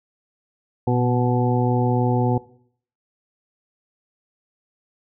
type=harmonic tone with a mistuned harmonic; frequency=123.47 Hz; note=B2; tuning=in tune; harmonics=1 / 2 / 3 / 4 / 6 / 7; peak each=-20 / -23 / -25 / -26 / -28 / -28 dBFS; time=0.87-2.38 s; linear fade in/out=5 ms; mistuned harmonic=1; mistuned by=-37 cents; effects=noise-tail reverb RT60 0.6 s tail -19 dB re dry